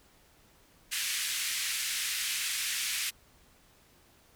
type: band-pass noise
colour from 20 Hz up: pink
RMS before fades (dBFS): -33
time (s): 0.91-3.11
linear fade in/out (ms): 20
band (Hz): 1900 to 13000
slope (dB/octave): 24
effects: pink hiss -62 dBFS RMS until 4.35 s